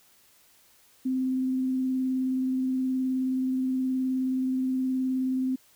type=tone with vibrato; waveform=sine; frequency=259.3 Hz; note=C4; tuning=15 cents flat; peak=-24 dBFS; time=1.05-5.56 s; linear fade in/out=10 ms; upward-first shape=square; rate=19 Hz; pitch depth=10 cents each way; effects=white hiss -60 dBFS RMS until 5.75 s